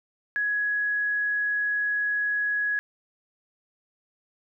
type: tone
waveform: sine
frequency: 1674 Hz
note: G#6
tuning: 13 cents sharp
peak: -23 dBFS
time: 0.36-2.79 s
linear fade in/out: 0 ms
effects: none